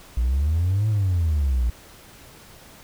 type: exponential two-way sweep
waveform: triangle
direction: up then down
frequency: 57 to 110.2 to 57 Hz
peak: -15 dBFS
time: 0.17-1.7 s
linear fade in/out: 5 ms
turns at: 0.88 s
effects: tanh soft clip ceiling -14 dBFS + pink hiss -47 dBFS RMS until 2.83 s